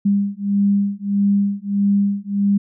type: beating tone pair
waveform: sine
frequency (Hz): 200 / 201.6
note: G3 / G3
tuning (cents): +35 / +49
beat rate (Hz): 1.6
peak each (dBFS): -18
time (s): 0.05-2.58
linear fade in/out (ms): 10
effects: none